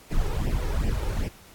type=noise with flanger; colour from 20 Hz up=brown; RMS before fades=-25 dBFS; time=0.1-1.29 s; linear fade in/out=20 ms; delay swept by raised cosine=0.37 to 2.37 ms; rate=2.6 Hz; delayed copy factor=+0.9; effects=pink hiss -51 dBFS RMS until 1.54 s + AAC 64 kbps